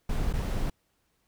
brown noise with dropouts, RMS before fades -28 dBFS, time 0.09-0.7 s, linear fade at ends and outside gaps 5 ms, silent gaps 0.329-0.336 s, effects pink hiss -73 dBFS RMS until 1.27 s

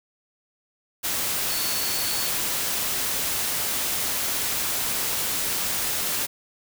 sine tone in noise, 4435 Hz, C#8, in tune, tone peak -32 dBFS, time 1.49-2.3 s, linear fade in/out 20 ms, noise white, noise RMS -26 dBFS, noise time 1.03-6.27 s, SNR -9 dB, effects none

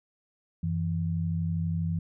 sine tone pair together, 92.5 / 164.81 Hz, F#2 / E3, 0 / 0 cents, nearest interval minor seventh, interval 1000 cents, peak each -30 / -28 dBFS, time 0.63-1.99 s, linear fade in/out 5 ms, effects none

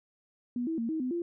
sine tone with pitch steps, 243.5 / 325 / 230.2 / 317.9 / 253.8 / 343.8 Hz, B3 / E4 / A#3 / D#4 / B3 / F4, -24 / -24 / -22 / +37 / +47 / -27 cents, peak -29 dBFS, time 0.56-1.22 s, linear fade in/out 2 ms, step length 110 ms, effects none

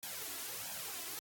white noise with flanger, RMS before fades -43 dBFS, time 0.03-1.19 s, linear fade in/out 0 ms, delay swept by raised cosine 1.2 to 3 ms, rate 1.5 Hz, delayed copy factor +0.7, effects high-pass 100 Hz 12 dB/octave + AAC 64 kbps

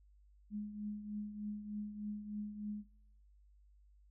sine tone with tremolo, 208.9 Hz, G#3, 10 cents sharp, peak -37 dBFS, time 0.5-2.85 s, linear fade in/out 50 ms, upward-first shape triangle, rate 3.3 Hz, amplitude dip 65%, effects noise-tail reverb RT60 0.7 s tail -19 dB re dry + added 50 Hz sine -62 dBFS peak until 4.1 s

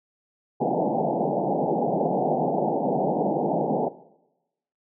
white band-pass noise, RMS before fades -24 dBFS, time 0.6-3.89 s, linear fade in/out 10 ms, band 140 to 850 Hz, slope 96 dB/octave, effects noise-tail reverb RT60 0.9 s tail -17 dB re dry

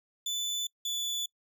30% pulse tone pair in turn, 3496 / 3468 Hz, A7 / A7, -12 / -26 cents, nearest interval unison, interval 14 cents, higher first, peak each -28 dBFS, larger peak neither, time 0.26-0.67 / 0.85-1.26 s, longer neither, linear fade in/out 5 ms, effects noise-tail reverb RT60 0.1 s tail -25 dB re dry

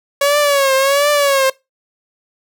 sawtooth tone with vibrato, 559 Hz, C#5, 14 cents sharp, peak -7 dBFS, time 0.21-1.5 s, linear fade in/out 5 ms, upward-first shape triangle, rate 1.4 Hz, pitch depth 100 cents each way, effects noise-tail reverb RT60 0.2 s tail -21 dB re dry

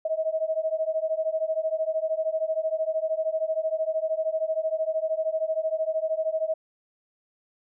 sine beating tone pair, 630 / 643 Hz, D#5 / E5, +21 / -43 cents, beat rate 13 Hz, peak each -27 dBFS, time 0.05-6.54 s, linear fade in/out 5 ms, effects none

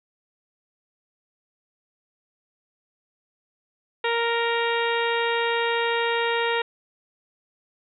harmonic tone, 466.2 Hz, A#4, in tune, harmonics 1 / 2 / 3 / 4 / 5 / 6 / 7 / 8, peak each -25 / -27 / -31 / -29 / -33 / -33 / -37 / -35 dBFS, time 4.04-6.62 s, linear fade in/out 5 ms, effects none

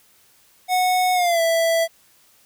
square tone with pitch glide, 734 to 661.5 Hz, F#5 to E5, -14 to +6 cents, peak -17 dBFS, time 0.68-1.88 s, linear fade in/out 50 ms, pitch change -180 cents, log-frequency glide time 1.14-1.41 s, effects white hiss -56 dBFS RMS until 2.45 s

